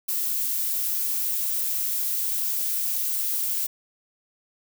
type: noise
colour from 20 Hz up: violet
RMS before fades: -26 dBFS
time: 0.08-3.67 s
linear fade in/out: 10 ms
effects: none